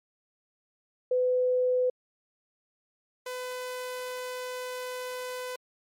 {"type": "tone pair in turn", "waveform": ["sine", "sawtooth"], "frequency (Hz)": [503, 503], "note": ["B4", "B4"], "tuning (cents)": [32, 32], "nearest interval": "unison", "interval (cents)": 0, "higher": "neither", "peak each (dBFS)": [-22, -30], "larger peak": "first", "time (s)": [[1.11, 1.9], [3.26, 5.56]], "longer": "second", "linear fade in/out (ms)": 5, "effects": ["MP3 64 kbps"]}